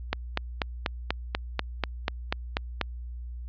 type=click train; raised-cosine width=0.3 ms; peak=-9 dBFS; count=12; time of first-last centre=0.13-2.813 s; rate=4.1 Hz; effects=added 60 Hz sine -35 dBFS peak until 3.48 s + resampled to 11025 Hz